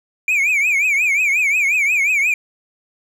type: tone with vibrato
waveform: triangle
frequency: 2349 Hz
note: D7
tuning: in tune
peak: -12 dBFS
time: 0.28-2.34 s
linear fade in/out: 2 ms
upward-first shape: triangle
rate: 5.6 Hz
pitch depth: 170 cents each way
effects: none